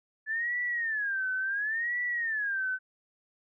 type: tone with vibrato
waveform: sine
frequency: 1723 Hz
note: A6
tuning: 37 cents flat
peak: -28 dBFS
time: 0.26-2.79 s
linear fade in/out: 50 ms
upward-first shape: sine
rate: 0.71 Hz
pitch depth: 220 cents each way
effects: none